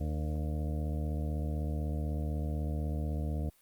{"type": "harmonic tone with a mistuned harmonic", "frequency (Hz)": 76, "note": "D#2", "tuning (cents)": -40, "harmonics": [1, 2, 3, 4, 6, 7, 8, 9], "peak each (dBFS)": [-32, -38, -42, -44, -48, -49, -50, -51], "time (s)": [0, 3.5], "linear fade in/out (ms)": 10, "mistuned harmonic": 9, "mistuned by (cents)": 49, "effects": ["white hiss -66 dBFS RMS until 3.61 s", "Opus 48 kbps"]}